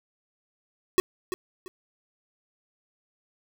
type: tone with echo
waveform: square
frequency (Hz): 370.3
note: F#4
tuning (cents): +1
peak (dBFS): -17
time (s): 0.98-1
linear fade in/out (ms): 0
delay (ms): 340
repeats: 2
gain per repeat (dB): -11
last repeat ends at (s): 1.68
effects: none

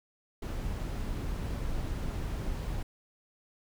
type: noise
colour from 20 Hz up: brown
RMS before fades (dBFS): -34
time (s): 0.42-2.83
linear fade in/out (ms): 5
effects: none

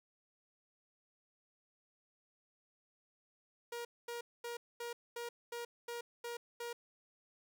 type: tone bursts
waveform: sawtooth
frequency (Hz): 474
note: A#4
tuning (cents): +29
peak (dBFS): -37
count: 9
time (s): 3.72-6.73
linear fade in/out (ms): 5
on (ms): 130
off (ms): 230
effects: none

